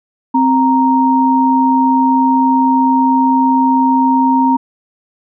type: tone pair together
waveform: sine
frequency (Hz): 261.6 / 932.2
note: C4 / A#5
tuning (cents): 0 / 0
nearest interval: octave + minor seventh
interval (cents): 2200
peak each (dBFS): -11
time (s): 0.34-4.57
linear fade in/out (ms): 10
effects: none